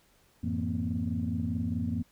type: tone cluster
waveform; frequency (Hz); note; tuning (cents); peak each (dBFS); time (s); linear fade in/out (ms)
sine; 89.6 / 108.2 / 167 / 232 / 256.7; F2 / A2 / E3 / A#3 / C4; +45 / -29 / +23 / -8 / -33; -33 / -37 / -36 / -32 / -37; 0.43-2.03; 10
effects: tanh soft clip ceiling -19 dBFS + pink hiss -65 dBFS RMS until 2.11 s